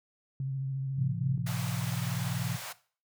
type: tone with vibrato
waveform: sine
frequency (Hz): 134.6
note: C3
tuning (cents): +49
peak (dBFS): -30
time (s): 0.4-1.38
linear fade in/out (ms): 2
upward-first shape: sine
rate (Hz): 14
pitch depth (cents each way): 25
type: chord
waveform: sine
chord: F major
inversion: first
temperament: equal with one note detuned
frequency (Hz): 110 / 130.81 / 170.72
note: A2 / C3 / F3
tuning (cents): 0 / 0 / -39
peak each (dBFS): -35 / -33 / -36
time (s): 0.97-2.57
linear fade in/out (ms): 20
type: high-pass noise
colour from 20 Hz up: pink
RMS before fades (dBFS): -41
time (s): 1.46-2.73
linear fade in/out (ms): 10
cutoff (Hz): 650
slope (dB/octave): 24
effects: noise-tail reverb RT60 0.4 s tail -17 dB re dry